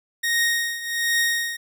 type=tone with tremolo; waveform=sawtooth; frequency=1864.7 Hz; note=A#6; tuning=in tune; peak=-14 dBFS; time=0.23-1.57 s; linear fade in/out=10 ms; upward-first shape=triangle; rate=1.3 Hz; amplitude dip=80%; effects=none